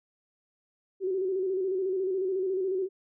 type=tone with vibrato; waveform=sine; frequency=377.7 Hz; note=F#4; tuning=36 cents sharp; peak=-26 dBFS; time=1-2.89 s; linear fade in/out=50 ms; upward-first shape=square; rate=14 Hz; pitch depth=49 cents each way; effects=none